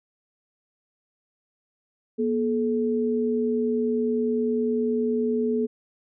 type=tone pair together; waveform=sine; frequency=239.8 / 430.1 Hz; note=A#3 / A4; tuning=+49 / -39 cents; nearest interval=minor seventh; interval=1012 cents; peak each=-24 dBFS; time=2.18-5.67 s; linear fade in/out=20 ms; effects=none